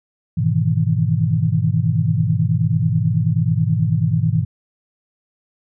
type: chord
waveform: sine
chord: E major seventh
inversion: first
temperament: equal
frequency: 103.83 / 123.47 / 155.56 / 164.81 Hz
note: G#2 / B2 / D#3 / E3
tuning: 0 / 0 / 0 / 0 cents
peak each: -20 dBFS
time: 0.37-4.45 s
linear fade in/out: 10 ms
effects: none